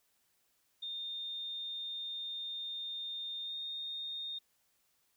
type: tone with pitch glide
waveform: sine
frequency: 3640 to 3676 Hz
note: A#7 to A#7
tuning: -42 to -25 cents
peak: -38 dBFS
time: 0.82-4.39 s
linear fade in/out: 10 ms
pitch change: +17 cents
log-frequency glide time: 3.43-3.54 s
effects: white hiss -75 dBFS RMS until 5.16 s